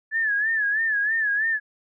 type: tone with vibrato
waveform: sine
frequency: 1726 Hz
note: A6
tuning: 34 cents flat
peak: -20 dBFS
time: 0.11-1.6 s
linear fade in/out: 50 ms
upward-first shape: sine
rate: 3.1 Hz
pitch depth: 97 cents each way
effects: none